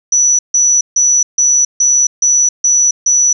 sine tone bursts, 5920 Hz, F#8, in tune, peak -7 dBFS, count 8, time 0.12-3.33 s, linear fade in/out 5 ms, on 270 ms, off 150 ms, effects none

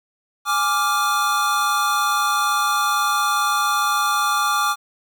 square chord, D diminished, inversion second, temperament equal, 830.6 / 1174.7 / 1396.9 Hz, Ab5 / D6 / F6, 0 / 0 / 0 cents, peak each -26 / -20 / -24 dBFS, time 0.45-4.76 s, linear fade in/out 50 ms, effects 9-bit

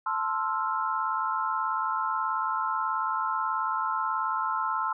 sine chord, F major seventh, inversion first, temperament equal, 880 / 1046.5 / 1318.5 / 1396.9 Hz, A5 / C6 / E6 / F6, 0 / 0 / 0 / 0 cents, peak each -32 / -30 / -30 / -36 dBFS, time 0.06-4.93 s, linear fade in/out 5 ms, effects none

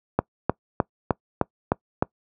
click train, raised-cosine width 1 ms, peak -4 dBFS, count 7, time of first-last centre 0.19-2.025 s, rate 3.27 Hz, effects noise-tail reverb RT60 0.1 s tail -24 dB re dry + high-pass 80 Hz 12 dB/octave

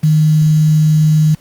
sine tone with quantisation, 154.6 Hz, D#3, 11 cents flat, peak -7 dBFS, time 0.03-1.35 s, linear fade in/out 10 ms, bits 5, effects pink hiss -48 dBFS RMS until 1.4 s + Opus 32 kbps

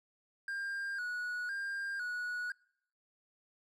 triangle tone with vibrato, 1530 Hz, G6, 42 cents flat, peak -34 dBFS, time 0.48-2.52 s, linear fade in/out 2 ms, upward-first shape square, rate 0.99 Hz, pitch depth 77 cents each way, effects noise-tail reverb RT60 0.7 s tail -26 dB re dry

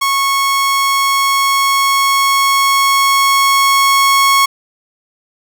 sawtooth tone with level ramp, 1100 Hz, C#6, 14 cents flat, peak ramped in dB -8 to -4 dBFS, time 0.01-4.46 s, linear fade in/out 10 ms, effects none

